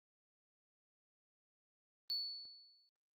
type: tone with exponential decay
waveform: sine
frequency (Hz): 4441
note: C#8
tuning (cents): +2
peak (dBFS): -33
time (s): 2.1-2.89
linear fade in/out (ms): 0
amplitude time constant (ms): 170
effects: tanh soft clip ceiling -33 dBFS + Opus 24 kbps